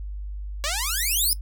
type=exponential sweep; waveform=5% pulse; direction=up; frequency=554.4 to 5274 Hz; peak=-13 dBFS; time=0.64-1.33 s; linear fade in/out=0 ms; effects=noise-tail reverb RT60 0.1 s tail -18 dB re dry + added 50 Hz sine -30 dBFS peak until 1.41 s